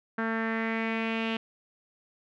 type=tone with low-pass filter sweep; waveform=sawtooth; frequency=224.9 Hz; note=A3; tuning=38 cents sharp; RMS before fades=-30 dBFS; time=0.18-1.37 s; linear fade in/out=5 ms; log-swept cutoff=1600 to 2900 Hz; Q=4.3; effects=none